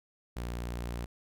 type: tone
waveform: sawtooth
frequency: 59.4 Hz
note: A#1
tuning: 33 cents sharp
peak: -31 dBFS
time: 0.36-1.06 s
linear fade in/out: 10 ms
effects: none